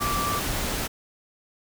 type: tone in noise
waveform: sine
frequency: 1168 Hz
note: D6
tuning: 10 cents flat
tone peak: -26 dBFS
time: 0-0.4 s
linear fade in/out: 20 ms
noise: pink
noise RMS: -28 dBFS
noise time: 0-0.88 s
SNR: -1 dB
effects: none